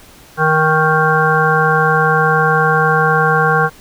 harmonic tone with a mistuned harmonic, 156.9 Hz, D#3, 15 cents sharp, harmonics 1 / 3 / 5 / 7 / 9 / 10, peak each -17 / -17 / -17 / -17 / -17 / -17 dBFS, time 0.37-3.7 s, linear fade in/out 50 ms, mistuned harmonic 9, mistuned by -16 cents, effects pink hiss -42 dBFS RMS until 3.8 s

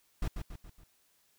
brown noise with echo, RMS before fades -31 dBFS, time 0.22-0.28 s, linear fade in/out 5 ms, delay 140 ms, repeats 4, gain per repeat -6 dB, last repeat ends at 0.84 s, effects white hiss -70 dBFS RMS until 1.38 s

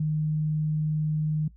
sine tone, 153.7 Hz, D#3, 21 cents flat, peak -23 dBFS, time 0-1.48 s, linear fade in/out 5 ms, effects noise-tail reverb RT60 0.1 s tail -19 dB re dry + added 57 Hz sine -49 dBFS peak until 1.56 s

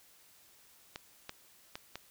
clicks, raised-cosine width 0.2 ms, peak -23 dBFS, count 4, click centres 0.959 / 1.294 / 1.755 / 1.956 s, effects white hiss -62 dBFS RMS until 2.1 s

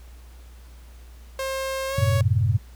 sawtooth tone with pitch glide, 533 to 555.6 Hz, C5 to C#5, +32 to +4 cents, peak -22 dBFS, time 1.39-2.21 s, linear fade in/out 2 ms, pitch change +72 cents, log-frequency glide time 1.88-1.99 s
sine chord, F# diminished, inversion none, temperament equal, 92.5 / 110 / 130.81 Hz, F#2 / A2 / C3, 0 / 0 / 0 cents, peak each -22 / -21 / -24 dBFS, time 1.98-2.58 s, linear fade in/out 5 ms
effects added 60 Hz sine -42 dBFS peak until 2.75 s + pink hiss -55 dBFS RMS until 2.75 s

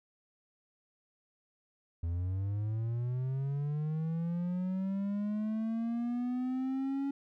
triangle linear sweep, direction up, 82.41 to 279.2 Hz, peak -29 dBFS, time 2.03-7.11 s, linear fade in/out 5 ms, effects none

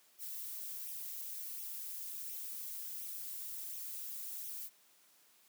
violet noise with flanger, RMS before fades -44 dBFS, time 0.18-4.7 s, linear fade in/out 50 ms, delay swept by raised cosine 0.32 to 5.32 ms, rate 1.4 Hz, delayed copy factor +0.65, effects white hiss -67 dBFS RMS until 5.48 s + high-pass 200 Hz 12 dB/octave

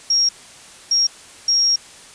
sine tone bursts at uneven times, 5588 Hz, F8, in tune, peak -13 dBFS, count 3, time 0.1-0.29 / 0.91-1.07 / 1.48-1.76 s, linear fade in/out 5 ms, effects white hiss -42 dBFS RMS until 2.14 s + resampled to 22050 Hz

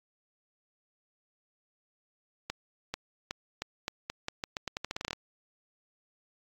accelerating click train, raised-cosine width 0.2 ms, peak -16 dBFS, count 19, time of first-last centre 2.5-5.131 s, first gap 440 ms, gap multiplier 0.84, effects AAC 48 kbps

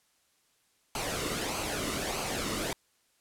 pink noise with flanger, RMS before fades -33 dBFS, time 0.95-2.73 s, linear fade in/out 2 ms, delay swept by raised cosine 0.55 to 1.25 ms, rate 1.6 Hz, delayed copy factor -0.55, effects white hiss -70 dBFS RMS until 3.2 s + low-pass 11000 Hz 12 dB/octave

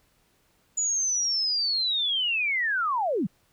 sine linear sweep, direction down, 6960 to 146.83 Hz, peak -23 dBFS, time 0.77-3.27 s, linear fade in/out 10 ms, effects pink hiss -66 dBFS RMS until 3.52 s

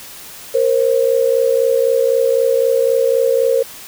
sine tone pair together, 466.1 / 530 Hz, A#4 / C5, 0 / +22 cents, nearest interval major second, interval 222 cents, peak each -14 dBFS, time 0.54-3.63 s, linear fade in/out 10 ms, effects white hiss -35 dBFS RMS until 3.87 s

